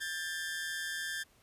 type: tone pair together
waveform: sawtooth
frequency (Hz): 1598.2 / 1761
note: G6 / A6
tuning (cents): +33 / +1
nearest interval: major second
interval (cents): 168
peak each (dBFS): -35 / -35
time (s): 0-1.24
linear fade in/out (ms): 20
effects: pink hiss -66 dBFS RMS until 1.42 s + resampled to 32000 Hz